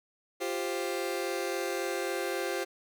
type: chord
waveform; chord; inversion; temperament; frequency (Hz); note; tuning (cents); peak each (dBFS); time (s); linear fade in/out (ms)
sawtooth; F suspended second; none; just; 349.2 / 392.9 / 523.8; F4 / G4 / C5; 0 / +4 / +2; -31; 0.4-2.65; 20
effects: none